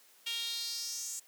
sawtooth tone with high-pass filter sweep, 464.3 Hz, A#4, 7 cents flat, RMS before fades -38 dBFS, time 0.26-1.2 s, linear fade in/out 10 ms, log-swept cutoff 3000 to 7400 Hz, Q 4.3, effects white hiss -62 dBFS RMS until 1.27 s + high-pass 300 Hz 12 dB/octave

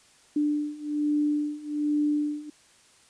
sine beating tone pair, 295.7 / 296.9 Hz, D4 / D4, +12 / +19 cents, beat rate 1.2 Hz, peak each -28 / -26 dBFS, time 0.36-2.5 s, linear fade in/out 5 ms, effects white hiss -58 dBFS RMS until 3.09 s + resampled to 22050 Hz

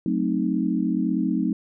sine chord, F# diminished seventh, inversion none, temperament equal, 185 / 220 / 261.6 / 311.1 Hz, F#3 / A3 / C4 / Eb4, 0 / 0 / 0 / 0 cents, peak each -26 dBFS, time 0.06-1.53 s, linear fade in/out 2 ms, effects none

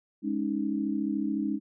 sine chord, Ab suspended fourth, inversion none, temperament equal, 207.7 / 277.2 / 311.1 Hz, Ab3 / Db4 / Eb4, 0 / 0 / 0 cents, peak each -31 dBFS, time 0.22-1.6 s, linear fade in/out 50 ms, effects none

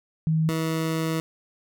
sine / 20% pulse tone pair in turn, 159 / 161.13 Hz, D#3 / E3, +38 / -39 cents, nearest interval unison, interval 23 cents, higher second, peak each -19 dBFS, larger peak neither, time 0.27-0.49 / 0.49-1.2 s, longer second, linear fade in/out 0 ms, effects none

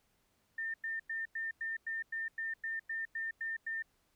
sine tone bursts, 1805 Hz, A6, 44 cents sharp, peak -35 dBFS, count 13, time 0.58-3.824 s, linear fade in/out 5 ms, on 160 ms, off 97 ms, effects pink hiss -75 dBFS RMS until 4.15 s

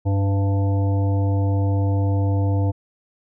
harmonic tone with a mistuned harmonic, 98 Hz, G2, in tune, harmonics 1 / 3 / 5 / 7 / 9, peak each -17 / -27 / -31 / -34 / -36 dBFS, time 0.05-2.72 s, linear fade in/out 20 ms, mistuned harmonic 5, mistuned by +37 cents, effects none

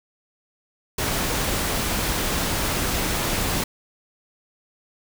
pink noise, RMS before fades -24 dBFS, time 0.98-3.64 s, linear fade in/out 5 ms, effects none

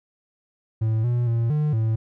triangle tone with pitch steps, 110.7 / 121 / 115.9 / 150.7 / 111.3 Hz, A2 / B2 / A#2 / D3 / A2, +11 / -35 / -10 / +45 / +20 cents, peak -17 dBFS, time 0.81-1.96 s, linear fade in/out 10 ms, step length 230 ms, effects none

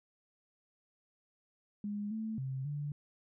sine tone with pitch steps, 206.1 / 220.1 / 132.6 / 145.8 Hz, G#3 / A3 / C3 / D3, -13 / +1 / +23 / -12 cents, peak -35 dBFS, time 1.84-2.92 s, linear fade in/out 2 ms, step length 270 ms, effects none

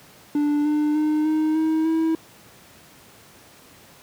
triangle tone with pitch steps, 293.7 / 299.4 / 305.1 / 311 / 317 / 323.1 Hz, D4 / D4 / D#4 / D#4 / D#4 / E4, 0 / +33 / -34 / -1 / +32 / -35 cents, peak -16 dBFS, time 0.35-2.15 s, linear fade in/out 2 ms, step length 300 ms, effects pink hiss -49 dBFS RMS until 4.02 s + high-pass 100 Hz 12 dB/octave

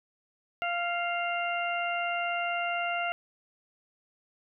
harmonic tone with a mistuned harmonic, 694 Hz, F5, 11 cents flat, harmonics 1 / 2 / 3 / 4, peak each -31 / -34 / -36 / -35 dBFS, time 0.62-3.12 s, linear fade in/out 0 ms, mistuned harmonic 3, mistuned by +25 cents, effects none

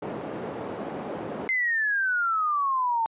white band-pass noise, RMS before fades -34 dBFS, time 0.02-1.48 s, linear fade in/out 5 ms, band 190 to 540 Hz, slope 12 dB/octave
sine exponential sweep, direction down, 2093 to 889 Hz, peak -22 dBFS, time 1.49-3.06 s, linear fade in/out 0 ms
effects resampled to 8000 Hz

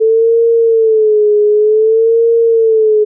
sine tone with vibrato, 439.4 Hz, A4, 2 cents flat, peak -6 dBFS, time 0-3.05 s, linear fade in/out 20 ms, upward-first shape sine, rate 0.54 Hz, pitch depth 87 cents each way, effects none

